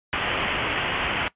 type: low-pass noise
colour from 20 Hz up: white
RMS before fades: -26 dBFS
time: 0.13-1.28 s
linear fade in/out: 0 ms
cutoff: 3200 Hz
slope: 96 dB/octave
effects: noise-tail reverb RT60 0.1 s tail -19 dB re dry + resampled to 8000 Hz